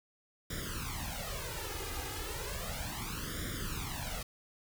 pink noise with flanger, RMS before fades -39 dBFS, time 0.5-4.23 s, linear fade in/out 5 ms, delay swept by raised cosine 0.56 to 2.46 ms, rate 0.34 Hz, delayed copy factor +0.95, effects none

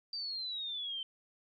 sine exponential sweep, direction down, 4699 to 3083 Hz, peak -36 dBFS, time 0.13-1.03 s, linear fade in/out 2 ms, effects MP3 64 kbps

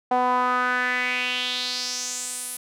sawtooth tone with band-pass filter sweep, 249.7 Hz, B3, 19 cents sharp, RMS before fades -25 dBFS, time 0.11-2.57 s, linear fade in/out 5 ms, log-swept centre 780 to 11000 Hz, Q 3.9, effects none

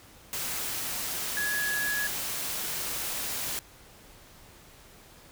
sine tone in noise, 1681 Hz, G#6, 20 cents sharp, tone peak -28 dBFS, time 1.37-2.07 s, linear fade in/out 0 ms, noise white, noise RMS -33 dBFS, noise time 0.33-3.59 s, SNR +2 dB, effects pink hiss -53 dBFS RMS until 5.31 s

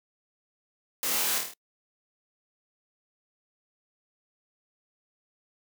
white noise with echo, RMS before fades -30 dBFS, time 1.03-1.38 s, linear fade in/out 0 ms, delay 26 ms, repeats 6, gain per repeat -3 dB, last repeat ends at 1.536 s, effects noise-tail reverb RT60 0.1 s tail -25 dB re dry + high-pass 200 Hz 12 dB/octave

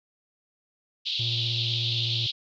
white band-pass noise, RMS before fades -29 dBFS, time 1.05-2.32 s, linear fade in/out 20 ms, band 3100 to 4100 Hz, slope 48 dB/octave
triangle tone with vibrato, 116.54 Hz, A#2, in tune, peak -27 dBFS, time 1.19-2.27 s, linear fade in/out 10 ms, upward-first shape square, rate 16 Hz, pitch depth 19 cents each way
effects none

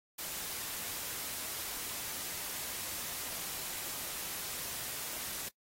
white noise, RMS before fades -40 dBFS, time 0.18-5.49 s, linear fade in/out 10 ms, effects noise-tail reverb RT60 0.1 s tail -22 dB re dry + AAC 48 kbps

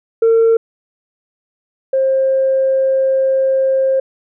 sine tone pair in turn, 454.5 / 531.9 Hz, A#4 / C5, -44 / +28 cents, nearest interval minor third, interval 272 cents, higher second, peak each -6 / -10 dBFS, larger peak first, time 0.22-0.57 / 1.93-4 s, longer second, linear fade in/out 5 ms, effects tanh soft clip ceiling -6 dBFS

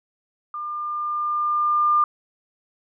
sine tone with level ramp, 1200 Hz, D6, 37 cents sharp, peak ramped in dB -28 to -14 dBFS, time 0.54-2.04 s, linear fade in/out 2 ms, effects none

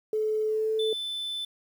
sine tone with pitch glide, 432.2 to 438.7 Hz, A4 to A4, -31 to -5 cents, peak -24 dBFS, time 0.13-0.93 s, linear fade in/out 2 ms, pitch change +26 cents, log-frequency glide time 0.46-0.71 s
triangle tone, 3520 Hz, A7, in tune, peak -29 dBFS, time 0.79-1.45 s, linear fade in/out 5 ms
effects 9-bit

